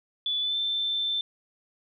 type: tone with pitch glide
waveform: sine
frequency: 3462 to 3547 Hz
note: A7 to A7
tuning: -29 to +13 cents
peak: -25 dBFS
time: 0.26-1.21 s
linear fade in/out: 2 ms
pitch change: +42 cents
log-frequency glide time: 0.4-0.56 s
effects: none